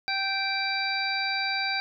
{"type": "harmonic tone", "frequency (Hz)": 780, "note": "G5", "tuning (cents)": -9, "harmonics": [1, 2, 3, 5, 6], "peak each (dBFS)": [-32, -32, -30, -35, -32], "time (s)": [0.08, 1.8], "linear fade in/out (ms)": 0, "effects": []}